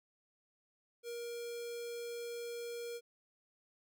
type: tone with notch filter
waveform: square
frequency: 472.3 Hz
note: A#4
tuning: 23 cents sharp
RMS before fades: -43 dBFS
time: 1.03-3.01 s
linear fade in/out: 50 ms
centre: 1100 Hz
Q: 0.72
effects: none